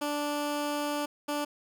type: tone pair in turn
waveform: 15% pulse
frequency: 292.8 / 292.8 Hz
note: D4 / D4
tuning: -5 / -5 cents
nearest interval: unison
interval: 0 cents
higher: neither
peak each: -23 dBFS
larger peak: neither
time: 0.01-1.06 / 1.28-1.45 s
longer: first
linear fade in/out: 10 ms
effects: none